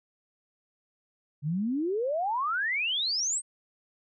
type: exponential sweep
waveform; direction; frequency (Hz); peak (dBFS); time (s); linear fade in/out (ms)
sine; up; 138.59 to 8600; -26; 1.42-3.42; 50
effects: none